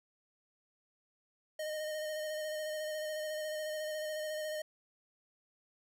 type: tone with vibrato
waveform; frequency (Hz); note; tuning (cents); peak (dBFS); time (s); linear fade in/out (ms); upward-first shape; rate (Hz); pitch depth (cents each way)
square; 616; D#5; -17; -37; 1.59-4.62; 5; square; 14; 18
effects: none